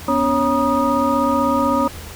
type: tone cluster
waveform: sine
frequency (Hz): 247.9 / 283.9 / 553 / 954 / 1236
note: B3 / C#4 / C#5 / A#5 / D#6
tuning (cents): +7 / +41 / -4 / +40 / -12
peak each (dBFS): -21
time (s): 0.08-1.88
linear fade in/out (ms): 5
effects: added 82 Hz sine -36 dBFS peak until 2.15 s + pink hiss -36 dBFS RMS until 2.15 s